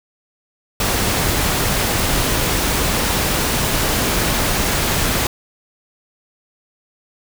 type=noise; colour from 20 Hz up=pink; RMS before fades=-18 dBFS; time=0.8-5.27 s; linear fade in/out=2 ms; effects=none